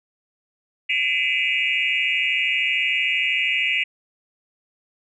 sine tone cluster, 2033 / 2288 / 2421 / 2600 / 2841 Hz, B6 / D7 / D#7 / E7 / F7, +50 / -46 / -48 / -24 / +29 cents, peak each -25 dBFS, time 0.89-3.84 s, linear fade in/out 10 ms, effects tanh soft clip ceiling -7 dBFS

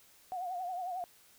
sine tone with vibrato, 726 Hz, F#5, 33 cents flat, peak -35 dBFS, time 0.32-1.04 s, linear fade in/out 0 ms, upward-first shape triangle, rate 11 Hz, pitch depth 91 cents each way, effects white hiss -62 dBFS RMS until 1.38 s

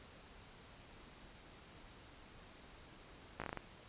slowing click train, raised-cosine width 0.5 ms, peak -26 dBFS, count 7, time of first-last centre 3.4-3.573 s, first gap 17 ms, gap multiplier 1.21, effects pink hiss -58 dBFS RMS until 3.88 s + resampled to 8000 Hz

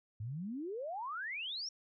sine exponential sweep, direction up, 99.8 to 5700 Hz, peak -38 dBFS, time 0.2-1.69 s, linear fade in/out 5 ms, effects none

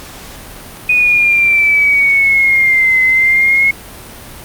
sine exponential two-way sweep, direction down then up, 2489 to 2046 to 2176 Hz, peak -7 dBFS, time 0.89-3.71 s, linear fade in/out 5 ms, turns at 3.02 s, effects pink hiss -32 dBFS RMS until 4.44 s + Opus 48 kbps

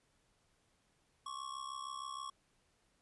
square ring-modulated tone, 1108.7 Hz, C#6, in tune, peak -40 dBFS, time 1.26-2.3 s, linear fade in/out 0 ms, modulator 33.2 Hz, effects pink hiss -75 dBFS RMS until 3.01 s + resampled to 24000 Hz

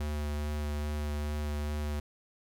square tone with vibrato, 74.3 Hz, D2, 21 cents sharp, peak -32 dBFS, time 0-2 s, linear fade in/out 5 ms, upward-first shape sine, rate 2.4 Hz, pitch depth 12 cents each way, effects none

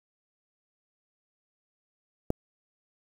click, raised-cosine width 2 ms, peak -12 dBFS, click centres 2.304 s, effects 7-bit

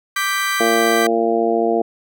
35% pulse chord, G major, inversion second, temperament equal, 1174.7 / 1568 / 1975.5 Hz, D6 / G6 / B6, 0 / 0 / 0 cents, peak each -20 / -21 / -21 dBFS, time 0.16-1.07 s, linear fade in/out 5 ms
harmonic tone, 114.6 Hz, A#2, 29 cents flat, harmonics 2 / 3 / 4 / 5 / 6 / 7, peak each -24 / -20 / -19 / -28 / -19 / -30 dBFS, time 0.6-1.82 s, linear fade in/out 5 ms
effects none

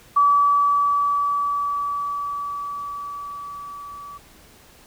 sine tone with level ramp, 1148 Hz, D6, 40 cents flat, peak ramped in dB -12 to -35 dBFS, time 0.16-4.18 s, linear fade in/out 10 ms, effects pink hiss -50 dBFS RMS until 4.86 s

